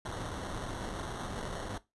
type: noise with sample-and-hold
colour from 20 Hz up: pink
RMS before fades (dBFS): -39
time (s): 0.05-1.78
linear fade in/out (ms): 5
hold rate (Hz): 2450
effects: noise-tail reverb RT60 0.2 s tail -17 dB re dry + resampled to 24000 Hz